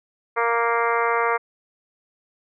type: harmonic tone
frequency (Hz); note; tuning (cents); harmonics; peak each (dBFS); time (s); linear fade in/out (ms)
233.1; A#3; 0; 2 / 3 / 4 / 5 / 6 / 7 / 8 / 9 / 10; -24 / -28 / -25 / -24 / -28 / -32 / -34 / -29 / -38; 0.36-1.38; 20
effects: none